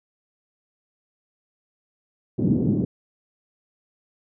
pink band-pass noise, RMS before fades -21 dBFS, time 2.38-2.85 s, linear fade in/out 10 ms, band 130 to 320 Hz, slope 24 dB/octave, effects none

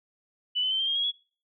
sine tone with pitch steps, 2978 / 3039 / 3101 / 3164 / 3229 / 3295 / 3362 Hz, F#7 / F#7 / G7 / G7 / G#7 / G#7 / G#7, +11 / +46 / -19 / +15 / -49 / -14 / +20 cents, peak -24 dBFS, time 0.55-1.117 s, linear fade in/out 20 ms, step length 81 ms, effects noise-tail reverb RT60 0.4 s tail -23 dB re dry

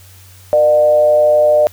sine tone with frequency modulation, 602 Hz, D5, 43 cents sharp, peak -7 dBFS, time 0.53-1.67 s, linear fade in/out 0 ms, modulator 132 Hz, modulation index 0.41, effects added 93 Hz sine -40 dBFS peak until 1.72 s + white hiss -44 dBFS RMS until 1.72 s

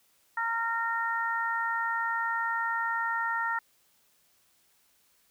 harmonic tone, 460 Hz, A#4, 23 cents flat, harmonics 2 / 3 / 4, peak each -32 / -31 / -32 dBFS, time 0.37-3.59 s, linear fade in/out 5 ms, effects white hiss -67 dBFS RMS until 5.3 s

